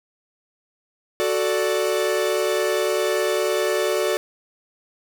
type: chord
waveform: 45% pulse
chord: D major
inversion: first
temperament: equal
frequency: 370 / 440 / 587.3 Hz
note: F#4 / A4 / D5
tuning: 0 / 0 / 0 cents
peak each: -24 dBFS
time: 1.2-4.17 s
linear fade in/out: 0 ms
effects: none